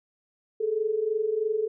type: tone pair together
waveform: sine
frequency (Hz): 416.9 / 440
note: G#4 / A4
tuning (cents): +7 / 0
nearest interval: minor second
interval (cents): 93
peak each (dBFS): -29 / -25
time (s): 0.6-1.68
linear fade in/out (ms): 10
effects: none